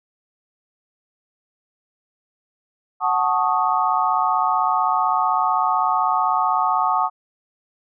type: chord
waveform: sine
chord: D# half-diminished seventh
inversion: first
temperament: equal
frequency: 740 / 880 / 1108.7 / 1244.5 Hz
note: F#5 / A5 / C#6 / D#6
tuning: 0 / 0 / 0 / 0 cents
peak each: -22 dBFS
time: 3-7.1 s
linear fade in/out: 50 ms
effects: none